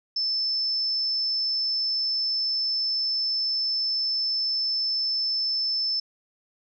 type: tone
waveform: sine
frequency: 5274 Hz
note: E8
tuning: in tune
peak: -23 dBFS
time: 0.16-6 s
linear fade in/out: 5 ms
effects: none